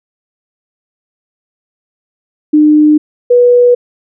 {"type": "tone pair in turn", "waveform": "sine", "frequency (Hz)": [302.4, 488.2], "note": ["D#4", "B4"], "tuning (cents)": [-49, -20], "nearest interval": "minor sixth", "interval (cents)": 829, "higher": "second", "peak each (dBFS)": -3, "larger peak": "neither", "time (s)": [[2.53, 2.98], [3.3, 3.75]], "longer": "neither", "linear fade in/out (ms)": 10, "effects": []}